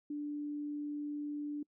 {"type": "tone", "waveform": "sine", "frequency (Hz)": 293.7, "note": "D4", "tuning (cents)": 0, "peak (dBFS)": -36, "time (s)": [0.1, 1.63], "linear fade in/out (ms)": 5, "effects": ["noise-tail reverb RT60 0.1 s tail -26 dB re dry"]}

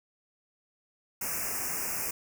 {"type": "band-stop noise", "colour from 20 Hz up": "white", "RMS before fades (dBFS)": -33, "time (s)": [1.21, 2.11], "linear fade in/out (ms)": 5, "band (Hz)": [2700, 5100], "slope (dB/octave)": 96, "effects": []}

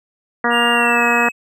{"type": "harmonic tone", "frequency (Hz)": 237.8, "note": "A#3", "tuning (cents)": 35, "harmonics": [1, 2, 3, 4, 5, 6, 7, 8], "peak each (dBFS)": [-22, -22, -22, -22, -22, -22, -22, -22], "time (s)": [0.44, 1.29], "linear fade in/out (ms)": 5}
{"type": "tone with pitch glide", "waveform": "triangle", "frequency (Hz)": [2798, 2566], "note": ["F7", "E7"], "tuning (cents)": [3, -47], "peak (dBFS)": -16, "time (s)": [0.5, 1.32], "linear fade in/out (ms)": 50, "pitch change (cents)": -150, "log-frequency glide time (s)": [0.73, 1.04]}
{"effects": []}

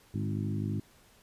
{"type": "harmonic tone with a mistuned harmonic", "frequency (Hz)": 51.91, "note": "G#1", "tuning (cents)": 0, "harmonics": [2, 3, 4, 5, 6, 7], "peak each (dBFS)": [-33, -37, -36, -40, -41, -46], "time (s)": [0.14, 0.8], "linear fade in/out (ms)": 5, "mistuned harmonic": 3, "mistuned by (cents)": -45, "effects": ["pink hiss -61 dBFS RMS until 1.22 s", "resampled to 32000 Hz"]}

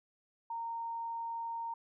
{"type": "tone", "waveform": "sine", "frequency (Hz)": 923, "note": "A#5", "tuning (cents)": -17, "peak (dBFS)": -36, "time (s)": [0.5, 1.74], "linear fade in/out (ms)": 5, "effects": []}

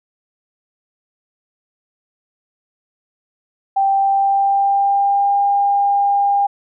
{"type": "tone with pitch glide", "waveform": "sine", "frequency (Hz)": [784, 803.7], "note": ["G5", "G5"], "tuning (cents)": [0, 43], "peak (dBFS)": -12, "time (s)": [3.76, 6.47], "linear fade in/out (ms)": 10, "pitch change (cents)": 43, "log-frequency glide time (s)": [3.88, 5.4], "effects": []}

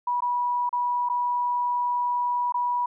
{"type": "tone with dropouts", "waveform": "sine", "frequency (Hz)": 975, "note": "B5", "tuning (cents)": -23, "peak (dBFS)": -22, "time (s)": [0.07, 2.86], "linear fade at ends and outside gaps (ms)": 5, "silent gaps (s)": [[0.206, 0.221], [0.693, 0.728], [1.089, 1.097], [2.523, 2.542]], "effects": []}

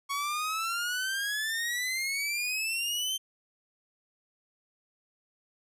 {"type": "exponential sweep", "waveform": "sawtooth", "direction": "up", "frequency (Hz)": [1108.7, 3136], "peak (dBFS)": -26, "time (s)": [0.09, 3.18], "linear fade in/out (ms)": 20, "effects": ["resampled to 32000 Hz"]}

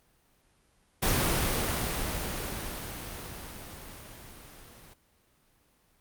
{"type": "noise with level ramp", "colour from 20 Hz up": "pink", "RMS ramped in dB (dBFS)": [-25, -52], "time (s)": [1.02, 4.94], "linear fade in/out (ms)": 10, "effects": ["pink hiss -67 dBFS RMS until 6 s", "Opus 32 kbps"]}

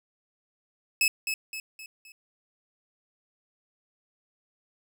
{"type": "tone with echo", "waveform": "sawtooth", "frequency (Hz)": 2591, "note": "E7", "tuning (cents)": -30, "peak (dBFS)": -17, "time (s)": [1.01, 1.08], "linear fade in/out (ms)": 2, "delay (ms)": 260, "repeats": 4, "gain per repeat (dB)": -7, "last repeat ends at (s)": 2.12, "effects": []}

